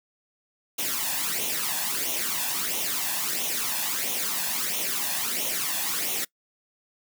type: noise with flanger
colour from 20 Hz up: white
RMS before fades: -28 dBFS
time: 0.78-6.25 s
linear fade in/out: 10 ms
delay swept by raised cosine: 0.31 to 1.17 ms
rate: 1.5 Hz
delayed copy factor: +0.65
effects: noise-tail reverb RT60 0.1 s tail -23 dB re dry + high-pass 200 Hz 12 dB/octave